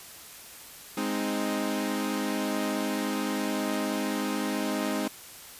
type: chord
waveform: sawtooth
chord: Ab major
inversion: none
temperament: equal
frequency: 207.7 / 261.6 / 311.1 Hz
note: Ab3 / C4 / Eb4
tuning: 0 / 0 / 0 cents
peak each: -28 dBFS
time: 0.97-5.08 s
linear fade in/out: 5 ms
effects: white hiss -46 dBFS RMS until 5.59 s + resampled to 32000 Hz